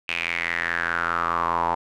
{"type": "tone with band-pass filter sweep", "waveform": "square", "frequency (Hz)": 42.44, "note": "F1", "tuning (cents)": -49, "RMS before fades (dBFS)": -25, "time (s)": [0.08, 1.75], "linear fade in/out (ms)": 10, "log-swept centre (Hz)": [2600, 900], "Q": 6, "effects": []}